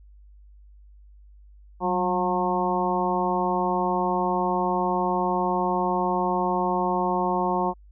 harmonic tone with a mistuned harmonic, 180 Hz, F#3, 47 cents flat, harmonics 1 / 2 / 3 / 4 / 5 / 6, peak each -29 / -28 / -32 / -28 / -26 / -30 dBFS, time 1.8-7.74 s, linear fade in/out 50 ms, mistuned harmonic 1, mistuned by +69 cents, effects added 50 Hz sine -47 dBFS peak until 7.91 s

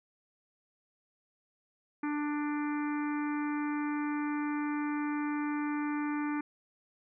harmonic tone, 295.7 Hz, D4, 12 cents sharp, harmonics 1 / 3 / 4 / 5 / 6 / 7 / 8, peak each -31 / -41 / -43 / -45 / -47 / -48 / -49 dBFS, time 2.03-6.41 s, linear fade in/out 5 ms, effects none

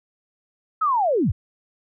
sine linear sweep, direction down, 1318.5 to 55.4 Hz, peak -17 dBFS, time 0.81-1.32 s, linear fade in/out 10 ms, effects none

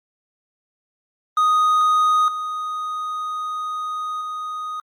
triangle tone with level steps, 1244.5 Hz, D#6, in tune, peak -12 / -22 / -24 dBFS, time 1.37-4.8 s, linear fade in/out 2 ms, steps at 2.28 / 4.21 s, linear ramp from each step 2 ms, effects Opus 32 kbps

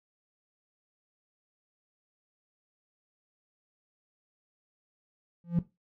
triangle tone with exponential growth, 171.6 Hz, F3, 30 cents flat, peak -15 dBFS, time 5.44-5.59 s, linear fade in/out 2 ms, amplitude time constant 32 ms, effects noise-tail reverb RT60 0.2 s tail -17 dB re dry + tanh soft clip ceiling -17 dBFS

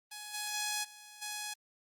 5% pulse tone with level steps, 839 Hz, G#5, 17 cents sharp, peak -31 / -24 / -21 / -39 / -26 dBFS, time 0.11-1.54 s, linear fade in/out 10 ms, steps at 0.33 / 0.53 / 0.83 / 1.21 s, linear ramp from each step 20 ms, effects Opus 24 kbps

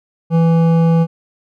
sine tone with hard clipping, 165.5 Hz, E3, 7 cents sharp, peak -11 dBFS, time 0.3-1.07 s, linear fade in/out 50 ms, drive 11 dB, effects none

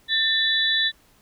sine tone cluster, 1792 / 3482 / 3915 Hz, A6 / A7 / B7, +31 / -19 / -16 cents, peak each -23 dBFS, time 0.08-0.92 s, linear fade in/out 50 ms, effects pink hiss -58 dBFS RMS until 1.21 s

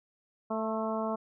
harmonic tone with a mistuned harmonic, 220.8 Hz, A3, 6 cents sharp, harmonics 1 / 2 / 3 / 4 / 5 / 6, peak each -34 / -37 / -34 / -39 / -38 / -43 dBFS, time 0.5-1.16 s, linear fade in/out 10 ms, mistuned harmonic 5, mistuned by -24 cents, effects none

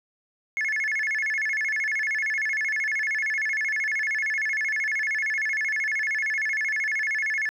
sine tone with vibrato, 1939 Hz, B6, 32 cents flat, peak -21 dBFS, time 0.57-7.49 s, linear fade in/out 0 ms, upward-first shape square, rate 13 Hz, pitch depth 190 cents each way, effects tanh soft clip ceiling -22 dBFS + 10-bit

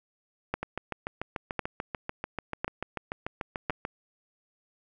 two click trains, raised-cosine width 0.5 ms, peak -13 / -17 dBFS, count 4 / 23, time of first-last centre 0.54-3.698 / 0.63-3.851 s, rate 0.95 / 6.83 Hz, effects none

